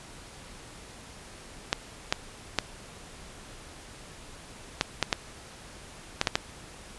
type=clicks; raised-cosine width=0.2 ms; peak=-5 dBFS; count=9; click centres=1.729 / 2.125 / 2.587 / 4.811 / 5.027 / 5.128 / 6.214 / 6.272 / 6.355 s; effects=pink hiss -47 dBFS RMS until 6.98 s + resampled to 24000 Hz